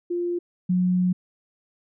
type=tone pair in turn; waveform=sine; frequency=349.2 / 181.38 Hz; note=F4 / F#3; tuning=0 / -34 cents; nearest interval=major seventh; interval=1134 cents; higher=first; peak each=-23 / -18 dBFS; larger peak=second; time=0.1-0.39 / 0.69-1.13 s; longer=second; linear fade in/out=10 ms; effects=none